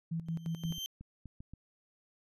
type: tone with tremolo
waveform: sine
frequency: 164.81 Hz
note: E3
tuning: in tune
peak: -32 dBFS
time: 0.11-0.79 s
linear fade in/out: 10 ms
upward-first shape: square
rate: 5.7 Hz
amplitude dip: 75%
type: tone with exponential growth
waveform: 35% pulse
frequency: 3128 Hz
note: G7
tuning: 4 cents flat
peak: -33 dBFS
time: 0.26-0.86 s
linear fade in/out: 0 ms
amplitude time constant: 130 ms
type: clicks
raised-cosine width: 5 ms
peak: -35 dBFS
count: 7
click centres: 0.652 / 0.707 / 0.782 / 1.01 / 1.257 / 1.405 / 1.536 s
effects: resampled to 32000 Hz